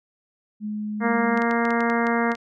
sine tone, 211.1 Hz, G#3, 29 cents sharp, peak -26 dBFS, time 0.6-1.43 s, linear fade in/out 50 ms
harmonic tone, 233.5 Hz, A#3, 3 cents sharp, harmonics 1 / 2 / 3 / 4 / 5 / 6 / 7 / 8 / 9, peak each -23 / -26 / -28 / -29 / -30 / -31 / -31 / -32 / -33 dBFS, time 1-2.36 s, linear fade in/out 50 ms
clicks, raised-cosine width 0.2 ms, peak -19 dBFS, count 10, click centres 1.375 / 1.42 / 1.511 / 1.653 / 1.706 / 1.806 / 1.9 / 2.069 / 2.318 / 2.352 s
effects none

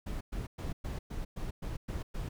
brown noise bursts, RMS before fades -37 dBFS, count 9, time 0.06-2.29 s, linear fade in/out 10 ms, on 150 ms, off 110 ms, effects none

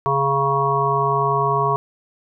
harmonic tone with a mistuned harmonic, 138.59 Hz, C#3, in tune, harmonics 1 / 3 / 5 / 7 / 8, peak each -24 / -23 / -25 / -22 / -20 dBFS, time 0.06-1.76 s, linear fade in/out 0 ms, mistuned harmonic 7, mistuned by -20 cents, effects none

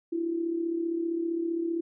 sine tone with amplitude modulation, 335.1 Hz, E4, 29 cents sharp, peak -24 dBFS, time 0.12-1.81 s, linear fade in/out 10 ms, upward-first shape sine, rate 35.3 Hz, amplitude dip 60%, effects none

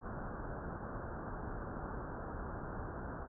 pink low-pass noise, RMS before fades -43 dBFS, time 0.01-3.28 s, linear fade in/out 50 ms, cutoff 1600 Hz, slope 96 dB/octave, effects none

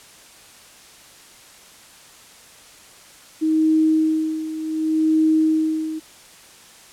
sine tone with tremolo, 315.2 Hz, D#4, 23 cents sharp, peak -13 dBFS, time 3.41-6 s, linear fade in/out 20 ms, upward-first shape sine, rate 0.67 Hz, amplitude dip 75%, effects white hiss -46 dBFS RMS until 6.92 s + low-pass 10000 Hz 12 dB/octave

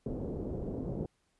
white low-pass noise, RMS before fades -37 dBFS, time 0.06-1.06 s, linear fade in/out 2 ms, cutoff 440 Hz, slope 24 dB/octave, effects pink hiss -75 dBFS RMS until 1.39 s + resampled to 24000 Hz

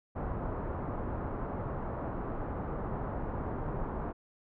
pink low-pass noise, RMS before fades -36 dBFS, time 0.15-4.13 s, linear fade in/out 20 ms, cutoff 1200 Hz, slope 24 dB/octave, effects none

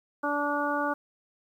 harmonic tone, 290.3 Hz, D4, 20 cents flat, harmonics 1 / 2 / 3 / 4 / 5, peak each -32 / -32 / -32 / -32 / -32 dBFS, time 0.23-0.94 s, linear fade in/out 10 ms, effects 10-bit

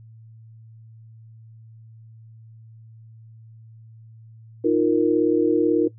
sine chord, Eb suspended second, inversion none, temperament equal, 311.1 / 349.2 / 466.2 Hz, Eb4 / F4 / Bb4, 0 / 0 / 0 cents, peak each -20 dBFS, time 4.64-5.88 s, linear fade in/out 10 ms, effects noise-tail reverb RT60 0.1 s tail -17 dB re dry + added 112 Hz sine -43 dBFS peak until 5.98 s

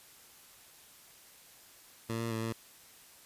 15% pulse tone with pitch steps, 114 / 115.6 / 112 / 113.5 Hz, A#2 / A#2 / A2 / A#2, -38 / -14 / +31 / -46 cents, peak -27 dBFS, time 2.09-2.53 s, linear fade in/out 10 ms, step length 110 ms, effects white hiss -57 dBFS RMS until 3.25 s + resampled to 32000 Hz

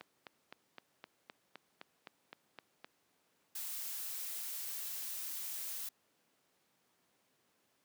click train, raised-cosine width 0.3 ms, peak -31 dBFS, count 12, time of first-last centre 0.01-2.845 s, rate 3.88 Hz
blue noise, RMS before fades -42 dBFS, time 3.55-5.89 s, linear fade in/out 5 ms
effects pink hiss -75 dBFS RMS until 7.84 s + high-pass 200 Hz 12 dB/octave

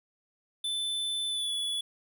square tone with pitch glide, 3520 to 3416 Hz, A7 to G#7, 0 to +48 cents, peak -30 dBFS, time 0.64-1.81 s, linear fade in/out 5 ms, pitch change -52 cents, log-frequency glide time 1.28-1.52 s, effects none

